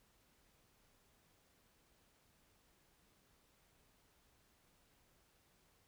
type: silence
effects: pink hiss -73 dBFS RMS until 5.87 s